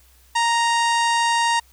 harmonic tone, 932.3 Hz, A#5, in tune, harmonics 1 / 2 / 3 / 4 / 5 / 6 / 7 / 8 / 9 / 10, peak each -18 / -24 / -28 / -30 / -32 / -34 / -35 / -36 / -37 / -38 dBFS, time 0.35-1.6 s, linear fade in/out 10 ms, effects added 63 Hz sine -53 dBFS peak until 1.72 s + white hiss -56 dBFS RMS until 1.72 s

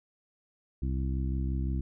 harmonic tone, 65.8 Hz, C2, 10 cents sharp, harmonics 1 / 2 / 3 / 4 / 5, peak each -29 / -35 / -39 / -41 / -43 dBFS, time 0.82-1.81 s, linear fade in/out 5 ms, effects none

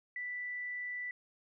sine tone, 1975.5 Hz, B6, in tune, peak -37 dBFS, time 0.16-1.11 s, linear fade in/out 2 ms, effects none

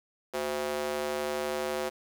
square tone with high-pass filter, 74 Hz, D2, 14 cents sharp, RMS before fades -32 dBFS, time 0.33-1.9 s, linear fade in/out 20 ms, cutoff 460 Hz, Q 2, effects 9-bit

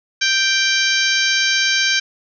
harmonic tone, 784 Hz, G5, in tune, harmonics 2 / 3 / 4 / 5 / 6 / 7 / 8, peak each -19 / -21 / -22 / -23 / -24 / -24 / -25 dBFS, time 0.21-2 s, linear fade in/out 10 ms, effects none

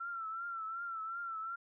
sine tone with vibrato, 1349 Hz, E6, 40 cents sharp, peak -38 dBFS, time 0-1.56 s, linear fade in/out 10 ms, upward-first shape triangle, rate 2.7 Hz, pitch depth 74 cents each way, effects none

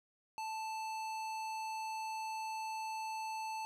square tone with low-pass filter, 880 Hz, A5, in tune, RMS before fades -41 dBFS, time 0.38-3.65 s, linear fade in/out 0 ms, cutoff 10000 Hz, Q 0.6, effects none

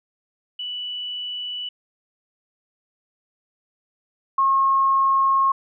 sine tone pair in turn, 2962 / 1082.3 Hz, F#7 / C#6, +1 / -42 cents, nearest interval octave + perfect fourth, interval 1743 cents, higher first, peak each -27 / -15 dBFS, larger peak second, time 0.59-1.69 / 4.38-5.52 s, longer second, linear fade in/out 5 ms, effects none

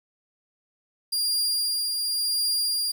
sawtooth tone with tremolo, 4805 Hz, D8, 39 cents sharp, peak -19 dBFS, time 1.12-2.92 s, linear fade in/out 10 ms, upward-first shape triangle, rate 0.91 Hz, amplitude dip 35%, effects 9-bit

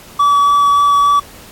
triangle tone with vibrato, 1145 Hz, D6, 44 cents flat, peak -6 dBFS, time 0.19-1.2 s, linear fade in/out 10 ms, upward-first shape sine, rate 3.5 Hz, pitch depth 8 cents each way, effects pink hiss -38 dBFS RMS until 1.51 s + AAC 64 kbps

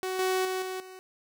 sawtooth tone with level steps, 373.8 Hz, F#4, 18 cents sharp, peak -26 / -21 / -25 / -29 / -40 dBFS, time 0.03-0.99 s, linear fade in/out 0 ms, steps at 0.19 / 0.45 / 0.62 / 0.8 s, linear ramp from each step 2 ms, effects 10-bit

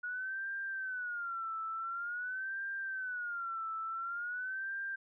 sine tone with vibrato, 1448 Hz, F#6, 38 cents flat, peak -36 dBFS, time 0.03-4.96 s, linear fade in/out 10 ms, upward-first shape sine, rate 0.47 Hz, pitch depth 160 cents each way, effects none

